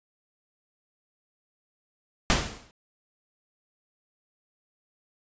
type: noise with exponential decay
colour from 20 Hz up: pink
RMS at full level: -19 dBFS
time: 2.3-2.71 s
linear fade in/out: 0 ms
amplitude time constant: 87 ms
effects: resampled to 16000 Hz

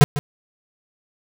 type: tone with echo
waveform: square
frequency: 145.6 Hz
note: D3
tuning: 15 cents flat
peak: -6 dBFS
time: 0.01-0.04 s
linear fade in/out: 0 ms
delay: 150 ms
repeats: 1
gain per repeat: -15 dB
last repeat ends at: 0.19 s
effects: none

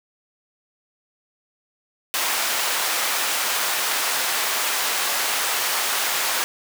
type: high-pass noise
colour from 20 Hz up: pink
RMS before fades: -23 dBFS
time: 2.14-6.44 s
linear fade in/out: 0 ms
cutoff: 870 Hz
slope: 12 dB/octave
effects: none

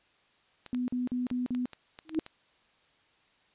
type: clicks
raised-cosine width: 0.2 ms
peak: -26 dBFS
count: 10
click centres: 0.663 / 0.747 / 1.303 / 1.549 / 1.733 / 1.989 / 2.094 / 2.147 / 2.195 / 2.264 s
type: tone bursts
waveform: sine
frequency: 248.4 Hz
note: B3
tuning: 10 cents sharp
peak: -28 dBFS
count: 5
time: 0.73-1.656 s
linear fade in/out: 0 ms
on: 150 ms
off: 44 ms
type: tone with exponential growth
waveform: sine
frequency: 316.6 Hz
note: D#4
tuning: 30 cents sharp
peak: -21 dBFS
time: 2.05-2.19 s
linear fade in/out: 1 ms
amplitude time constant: 29 ms
effects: white hiss -66 dBFS RMS until 3.54 s + resampled to 8000 Hz

